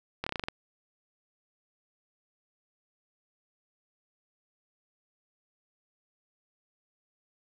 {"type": "slowing click train", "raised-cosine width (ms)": 0.3, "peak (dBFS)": -16, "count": 8, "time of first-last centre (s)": [0.24, 0.485], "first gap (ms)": 25, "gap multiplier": 1.11, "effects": []}